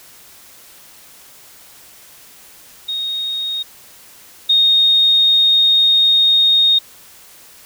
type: tone pair in turn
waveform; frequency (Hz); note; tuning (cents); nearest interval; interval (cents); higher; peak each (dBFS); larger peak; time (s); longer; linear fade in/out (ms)
sine; 3729 / 3708; A#7 / A#7; 0 / -10; unison; 10; first; -19 / -9; second; 2.88-3.63 / 4.49-6.79; second; 10
effects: white hiss -43 dBFS RMS until 7.65 s